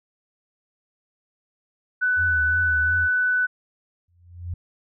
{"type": "tone", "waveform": "sine", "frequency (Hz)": 1495, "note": "F#6", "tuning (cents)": 17, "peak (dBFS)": -18, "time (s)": [2.01, 3.47], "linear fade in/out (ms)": 20}
{"type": "tone with vibrato", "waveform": "sine", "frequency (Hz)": 80.9, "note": "E2", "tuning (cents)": -32, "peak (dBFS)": -27, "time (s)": [2.16, 3.09], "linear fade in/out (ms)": 50, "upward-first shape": "triangle", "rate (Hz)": 2.8, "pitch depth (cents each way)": 140}
{"type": "tone with exponential growth", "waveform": "sine", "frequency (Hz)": 87.31, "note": "F2", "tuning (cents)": 0, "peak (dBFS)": -24, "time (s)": [4.08, 4.54], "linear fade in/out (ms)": 5, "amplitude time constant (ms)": 100}
{"effects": []}